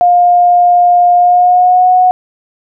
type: tone with pitch glide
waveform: sine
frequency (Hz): 708 to 733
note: F5 to F#5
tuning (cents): +23 to -16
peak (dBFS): -4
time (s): 0.01-2.11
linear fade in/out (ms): 0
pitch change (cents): +61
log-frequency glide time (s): 1.15-1.89
effects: none